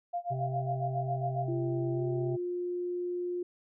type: tone with tremolo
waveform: sine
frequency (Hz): 698.5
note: F5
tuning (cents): 0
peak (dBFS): -29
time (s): 0.13-1.49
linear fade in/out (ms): 10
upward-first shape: sine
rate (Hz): 7.3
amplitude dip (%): 95
type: harmonic tone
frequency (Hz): 130.5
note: C3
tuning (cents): -4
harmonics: 1 / 3 / 5 / 6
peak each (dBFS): -32 / -43 / -42 / -49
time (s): 0.3-2.37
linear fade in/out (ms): 20
type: tone with pitch glide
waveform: sine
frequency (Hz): 342.4 to 354.7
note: F4 to F4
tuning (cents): -34 to +27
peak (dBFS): -31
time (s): 1.48-3.43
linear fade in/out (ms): 5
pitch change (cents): +61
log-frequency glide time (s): 1.93-2.02
effects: none